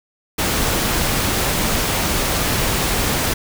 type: noise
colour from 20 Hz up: pink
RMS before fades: -19 dBFS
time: 0.38-3.34 s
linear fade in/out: 10 ms
effects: none